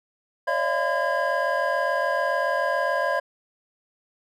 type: tone cluster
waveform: triangle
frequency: 552 / 599 / 677 / 1015 / 1629 Hz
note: C#5 / D5 / E5 / B5 / G#6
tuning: -7 / +34 / +46 / +47 / -34 cents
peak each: -26 dBFS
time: 0.47-3.2 s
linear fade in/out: 10 ms
effects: none